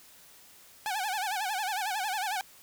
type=tone with vibrato; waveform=sawtooth; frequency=801 Hz; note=G5; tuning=37 cents sharp; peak=-26 dBFS; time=0.86-2.41 s; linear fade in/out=0 ms; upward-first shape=sine; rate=11 Hz; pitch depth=160 cents each way; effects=white hiss -55 dBFS RMS until 2.62 s